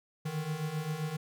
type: beating tone pair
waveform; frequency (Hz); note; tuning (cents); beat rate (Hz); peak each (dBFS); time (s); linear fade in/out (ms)
square; 149.7 / 157.3; D3 / D#3; +33 / +19; 7.6; -39 / -35; 0.25-1.17; 10
effects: none